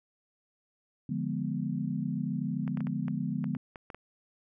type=chord; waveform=sine; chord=D diminished seventh; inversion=none; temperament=equal; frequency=146.83 / 174.61 / 207.7 / 246.9 Hz; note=D3 / F3 / Ab3 / Cb4; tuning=0 / 0 / 0 / 0 cents; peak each=-35 dBFS; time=1.09-3.57 s; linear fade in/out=5 ms
type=clicks; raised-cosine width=0.5 ms; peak=-28 dBFS; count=10; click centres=2.678 / 2.773 / 2.806 / 2.87 / 3.082 / 3.442 / 3.55 / 3.758 / 3.902 / 3.946 s
effects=none